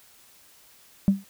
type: tone with exponential decay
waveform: sine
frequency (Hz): 196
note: G3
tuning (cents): 0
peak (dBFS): -10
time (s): 1.08-1.24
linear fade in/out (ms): 0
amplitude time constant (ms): 34
effects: tanh soft clip ceiling -11 dBFS + white hiss -55 dBFS RMS until 1.29 s